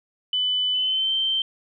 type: tone with pitch glide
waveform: sine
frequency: 3000 to 3120 Hz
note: F#7 to G7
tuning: +23 to -9 cents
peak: -20 dBFS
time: 0.33-1.42 s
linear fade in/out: 2 ms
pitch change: +68 cents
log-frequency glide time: 0.73-1.13 s
effects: none